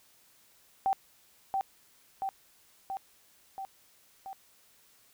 sine tone with echo, 776 Hz, G5, 18 cents flat, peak -24 dBFS, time 0.86-0.93 s, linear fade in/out 0 ms, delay 680 ms, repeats 5, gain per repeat -3 dB, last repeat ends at 4.33 s, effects white hiss -63 dBFS RMS until 5.13 s

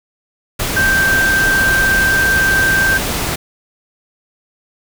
sine tone in noise, 1568 Hz, G6, in tune, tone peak -11 dBFS, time 0.76-2.98 s, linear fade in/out 10 ms, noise pink, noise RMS -19 dBFS, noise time 0.59-3.36 s, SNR +5 dB, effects none

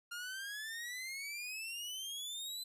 sawtooth exponential sweep, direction up, 1396.9 to 4057 Hz, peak -38 dBFS, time 0.11-2.64 s, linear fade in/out 10 ms, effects resampled to 32000 Hz

